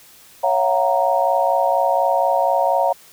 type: chord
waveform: sine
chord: F# dominant seventh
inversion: second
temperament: equal with one note detuned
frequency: 554.4 / 675.8 / 740 / 932.3 Hz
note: C#5 / E5 / F#5 / A#5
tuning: 0 / +43 / 0 / 0 cents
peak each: -20 dBFS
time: 0.43-2.93 s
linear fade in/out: 10 ms
effects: white hiss -47 dBFS RMS until 3.12 s